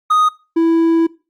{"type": "tone pair in turn", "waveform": "triangle", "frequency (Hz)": [1244.5, 330], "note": ["D#6", "E4"], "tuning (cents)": [0, 2], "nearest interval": "octave + major seventh", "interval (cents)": 2298, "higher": "first", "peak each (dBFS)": -8, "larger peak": "neither", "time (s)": [[0.1, 0.29], [0.56, 1.07]], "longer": "second", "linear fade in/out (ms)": 10, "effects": ["noise-tail reverb RT60 0.3 s tail -20 dB re dry", "Opus 48 kbps"]}